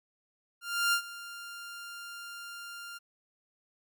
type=tone with ADSR envelope; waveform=sawtooth; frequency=1396.9 Hz; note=F6; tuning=in tune; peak=-20 dBFS; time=0.61-2.99 s; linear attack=320 ms; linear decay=84 ms; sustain=-18 dB; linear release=21 ms; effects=none